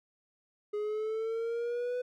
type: exponential sweep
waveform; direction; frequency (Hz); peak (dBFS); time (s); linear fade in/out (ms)
triangle; up; 415.3 to 499.2; -29; 0.73-2.02; 10
effects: none